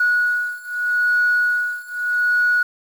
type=beating tone pair; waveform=sine; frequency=1460 / 1460.81 Hz; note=F#6 / F#6; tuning=-24 / -23 cents; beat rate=0.81 Hz; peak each=-19 / -18 dBFS; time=0-2.63 s; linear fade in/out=5 ms; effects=tanh soft clip ceiling -10 dBFS + 7-bit